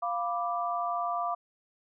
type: chord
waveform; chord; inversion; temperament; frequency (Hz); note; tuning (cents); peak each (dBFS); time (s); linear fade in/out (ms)
sine; B diminished; second; equal; 698.5 / 987.8 / 1174.7; F5 / B5 / D6; 0 / 0 / 0; -31 / -37 / -32; 0.02-1.35; 10
effects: none